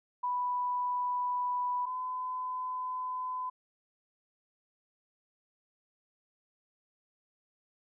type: tone pair in turn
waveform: sine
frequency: 987.8 / 1012.1 Hz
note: B5 / B5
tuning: 0 / +42 cents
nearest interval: unison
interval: 42 cents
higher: second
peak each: -29 / -33 dBFS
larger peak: first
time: 0.23-1.86 / 1.86-3.5 s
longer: second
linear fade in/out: 10 ms
effects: none